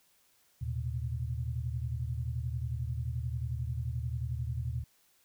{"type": "tone cluster", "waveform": "sine", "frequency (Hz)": [77.5, 116.3, 127.6], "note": ["D#2", "A#2", "C3"], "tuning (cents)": [-6, -4, -43], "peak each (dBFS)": [-36, -35, -39], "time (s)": [0.61, 4.84], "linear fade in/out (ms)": 10, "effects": ["white hiss -68 dBFS RMS until 5.24 s"]}